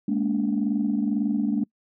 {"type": "tone cluster", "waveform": "sine", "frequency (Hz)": [209.2, 231.2, 287.3], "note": ["G#3", "A#3", "D4"], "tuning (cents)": [13, -14, -38], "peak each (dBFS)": [-24, -26, -25], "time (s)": [0.08, 1.64], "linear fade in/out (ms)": 5, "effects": ["noise-tail reverb RT60 0.1 s tail -26 dB re dry", "tanh soft clip ceiling -14 dBFS"]}